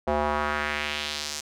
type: tone with band-pass filter sweep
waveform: square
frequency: 74.4 Hz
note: D2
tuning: 23 cents sharp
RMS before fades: -28 dBFS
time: 0.07-1.41 s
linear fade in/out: 10 ms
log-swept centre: 660 to 6500 Hz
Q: 1.7
effects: none